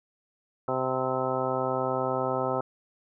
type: harmonic tone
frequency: 130 Hz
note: C3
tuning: 11 cents flat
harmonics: 1 / 2 / 3 / 4 / 5 / 6 / 7 / 8 / 10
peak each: -37 / -36 / -33 / -31 / -33 / -34 / -36 / -37 / -34 dBFS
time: 0.68-2.61 s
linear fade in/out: 2 ms
effects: none